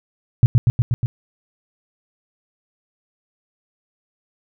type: tone with echo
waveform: sine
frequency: 120 Hz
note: B2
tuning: 49 cents flat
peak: -6 dBFS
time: 0.43-0.46 s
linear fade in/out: 0 ms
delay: 120 ms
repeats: 5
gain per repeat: -2 dB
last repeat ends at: 1.06 s
effects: none